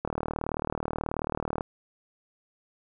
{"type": "click train", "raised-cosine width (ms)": 1, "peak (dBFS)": -15, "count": 61, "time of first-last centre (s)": [0.05, 1.608], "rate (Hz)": 38.5, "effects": []}